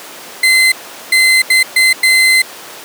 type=tone bursts at uneven times; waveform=35% pulse; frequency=2060 Hz; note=C7; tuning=28 cents flat; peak=-5 dBFS; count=5; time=0.43-0.72 / 1.12-1.42 / 1.5-1.63 / 1.76-1.93 / 2.03-2.42 s; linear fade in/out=5 ms; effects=pink hiss -30 dBFS RMS until 2.84 s + high-pass 400 Hz 12 dB/octave